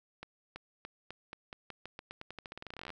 accelerating click train, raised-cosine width 0.3 ms, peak -27 dBFS, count 29, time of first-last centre 0.23-2.903 s, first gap 330 ms, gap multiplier 0.88, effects none

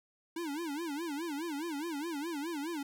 square tone with vibrato, 311.1 Hz, D#4, in tune, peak -36 dBFS, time 0.36-2.83 s, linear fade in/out 5 ms, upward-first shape sine, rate 4.8 Hz, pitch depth 190 cents each way, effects none

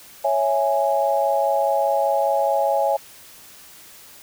sine chord, C# minor, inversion none, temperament equal, 554.4 / 659.3 / 830.6 Hz, C#5 / E5 / G#5, 0 / 0 / 0 cents, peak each -21 / -22 / -21 dBFS, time 0.24-2.97 s, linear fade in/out 10 ms, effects white hiss -45 dBFS RMS until 4.22 s

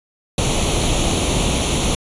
pink noise with comb filter, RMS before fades -18 dBFS, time 0.38-1.95 s, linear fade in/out 2 ms, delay 0.3 ms, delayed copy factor +0.7, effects resampled to 24000 Hz

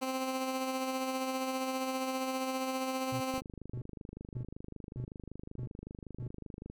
15% pulse tone with tremolo, 261.6 Hz, C4, in tune, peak -25 dBFS, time 0.01-3.41 s, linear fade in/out 20 ms, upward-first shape sine, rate 15 Hz, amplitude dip 35%
triangle tone bursts, 123.47 Hz, B2, in tune, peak -34 dBFS, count 6, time 3.12-6.28 s, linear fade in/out 5 ms, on 85 ms, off 530 ms
click train, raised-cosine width 3 ms, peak -31 dBFS, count 86, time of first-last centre 3.34-6.7 s, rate 25.3 Hz
effects none

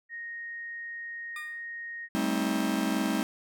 sine tone, 1864.7 Hz, A#6, in tune, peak -36 dBFS, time 0.09-2.09 s, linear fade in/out 50 ms
20% pulse tone with exponential decay, 1212 Hz, D#6, 46 cents flat, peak -33 dBFS, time 1.36-1.66 s, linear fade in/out 2 ms, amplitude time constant 64 ms
45% pulse chord, A half-diminished seventh, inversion third, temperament just, 198 / 220 / 264 / 316.8 Hz, G3 / A3 / C4 / Eb4, +18 / 0 / +16 / +31 cents, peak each -32 dBFS, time 2.15-3.23 s, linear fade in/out 0 ms
effects none

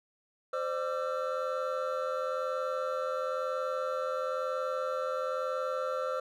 triangle tone cluster, 520 / 601 / 1174 / 1348 Hz, C5 / D5 / D6 / E6, -11 / +40 / -1 / +38 cents, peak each -31 / -36 / -39 / -35 dBFS, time 0.53-6.2 s, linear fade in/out 5 ms, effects none

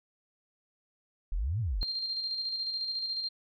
sine exponential two-way sweep, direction up then down, 34.92 to 123.47 to 34.92 Hz, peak -28 dBFS, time 1.32-1.83 s, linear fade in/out 0 ms, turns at 1.6 s
sine tone with tremolo, 4186 Hz, C8, in tune, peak -30 dBFS, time 1.81-3.29 s, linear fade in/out 10 ms, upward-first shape square, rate 14 Hz, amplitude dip 35%
effects none

